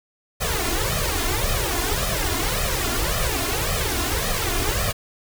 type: noise with flanger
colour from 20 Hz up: pink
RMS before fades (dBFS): -23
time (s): 0.4-4.93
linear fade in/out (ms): 20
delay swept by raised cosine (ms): 1.6 to 2.9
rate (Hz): 1.8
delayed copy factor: +0.95
effects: none